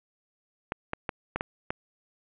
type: clicks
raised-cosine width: 0.5 ms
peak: -14 dBFS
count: 6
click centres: 0.721 / 0.934 / 1.092 / 1.36 / 1.409 / 1.705 s
effects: resampled to 8000 Hz + 9-bit